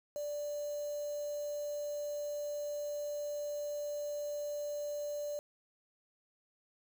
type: tone with quantisation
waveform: sine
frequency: 587.3 Hz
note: D5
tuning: in tune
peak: -36 dBFS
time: 0.16-5.39 s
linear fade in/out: 0 ms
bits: 8
effects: none